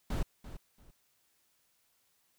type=noise with echo; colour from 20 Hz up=brown; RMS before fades=-32 dBFS; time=0.1-0.23 s; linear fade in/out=5 ms; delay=340 ms; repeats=2; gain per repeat=-13 dB; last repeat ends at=0.91 s; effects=white hiss -73 dBFS RMS until 2.38 s